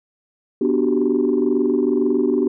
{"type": "chord", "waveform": "sine", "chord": "G major seventh", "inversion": "first", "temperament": "equal", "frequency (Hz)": [246.9, 293.7, 370, 392], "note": ["B3", "D4", "F#4", "G4"], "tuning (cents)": [0, 0, 0, 0], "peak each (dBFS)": -20, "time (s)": [0.61, 2.48], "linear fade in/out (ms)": 5, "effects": ["tanh soft clip ceiling -8 dBFS"]}